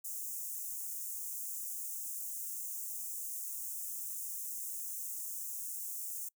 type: high-pass noise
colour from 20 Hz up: white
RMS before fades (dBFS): -41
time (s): 0.04-6.29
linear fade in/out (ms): 10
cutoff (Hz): 6400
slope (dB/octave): 48
effects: noise-tail reverb RT60 0.1 s tail -25 dB re dry